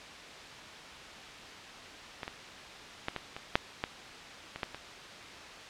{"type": "clicks", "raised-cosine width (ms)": 0.3, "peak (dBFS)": [-20, -21, -15, -18, -23, -6, -14, -22, -15, -24], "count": 10, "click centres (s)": [2.232, 2.279, 3.084, 3.163, 3.365, 3.555, 3.839, 4.56, 4.632, 4.746], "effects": ["white hiss -46 dBFS RMS until 5.69 s", "low-pass 4000 Hz 12 dB/octave"]}